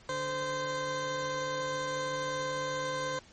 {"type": "tone pair together", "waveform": "20% pulse", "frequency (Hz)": [145.91, 518], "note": ["D3", "C5"], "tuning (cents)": [-11, -17], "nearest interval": "octave + minor seventh", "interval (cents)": 2194, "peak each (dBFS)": [-37, -27], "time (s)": [0.09, 3.19], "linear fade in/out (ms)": 2, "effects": ["pink hiss -57 dBFS RMS until 3.32 s", "MP3 32 kbps"]}